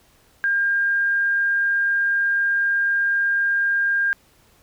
sine tone, 1606 Hz, G6, 41 cents sharp, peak -17 dBFS, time 0.44-4.13 s, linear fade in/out 0 ms, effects pink hiss -57 dBFS RMS until 4.62 s

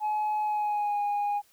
sine tone with pitch glide, 849 to 821 Hz, G#5 to G#5, +38 to -20 cents, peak -23 dBFS, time 0-1.42 s, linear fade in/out 50 ms, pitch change -58 cents, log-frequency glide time 0.42-1.01 s, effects tanh soft clip ceiling -24 dBFS + white hiss -63 dBFS RMS until 1.52 s

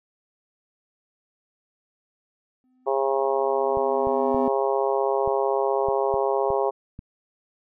triangle tone with exponential growth, 255 Hz, C4, 44 cents flat, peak -21 dBFS, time 2.64-4.48 s, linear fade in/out 1 ms, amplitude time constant 400 ms
harmonic tone, 135.7 Hz, C#3, 36 cents flat, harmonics 3 / 4 / 5 / 6 / 7 / 8, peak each -24 / -26 / -28 / -29 / -30 / -33 dBFS, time 2.86-6.71 s, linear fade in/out 20 ms
clicks, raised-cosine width 5 ms, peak -25 dBFS, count 8, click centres 3.772 / 4.071 / 4.346 / 5.276 / 5.886 / 6.141 / 6.504 / 6.991 s
effects none

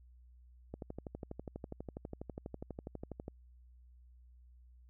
click train, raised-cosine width 2 ms, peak -29 dBFS, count 32, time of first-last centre 0.74-3.281 s, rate 12.2 Hz, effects added 61 Hz sine -57 dBFS peak until 4.89 s

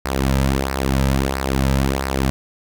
sawtooth tone with flanger, 67.1 Hz, C2, 44 cents sharp, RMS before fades -19 dBFS, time 0.05-2.3 s, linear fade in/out 0 ms, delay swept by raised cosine 0.29 to 2.79 ms, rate 1.5 Hz, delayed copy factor -0.65, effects none

